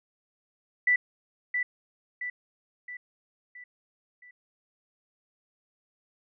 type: tone with echo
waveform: sine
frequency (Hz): 1975.5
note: B6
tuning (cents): 0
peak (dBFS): -19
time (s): 0.87-0.96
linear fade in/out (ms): 5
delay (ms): 670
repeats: 5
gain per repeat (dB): -6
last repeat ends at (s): 4.31
effects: none